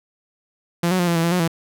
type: tone with pitch steps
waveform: sawtooth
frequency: 171.6 / 184.9 / 175.7 / 170.2 / 165.2 / 169.7 / 180.4 / 165.8 Hz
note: F3 / F#3 / F3 / F3 / E3 / F3 / F#3 / E3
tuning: -30 / -1 / +11 / -44 / +4 / -49 / -44 / +10 cents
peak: -13 dBFS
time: 0.83-1.478 s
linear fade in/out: 5 ms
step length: 81 ms
effects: none